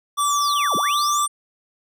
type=tone with pitch glide; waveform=square; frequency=1161 to 1174.5 Hz; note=D6 to D6; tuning=-20 to 0 cents; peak=-19 dBFS; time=0.17-1.27 s; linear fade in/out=20 ms; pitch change=+20 cents; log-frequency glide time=0.91-0.97 s
type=linear two-way sweep; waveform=sine; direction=down then up; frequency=8910 to 137.7 to 8910 Hz; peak=-25 dBFS; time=0.2-1.28 s; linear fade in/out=5 ms; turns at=0.76 s
effects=none